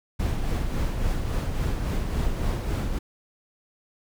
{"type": "noise with tremolo", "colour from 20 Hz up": "brown", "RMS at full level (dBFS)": -24, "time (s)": [0.19, 2.99], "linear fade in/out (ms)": 10, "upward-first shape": "sine", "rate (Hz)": 3.6, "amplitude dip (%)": 40, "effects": []}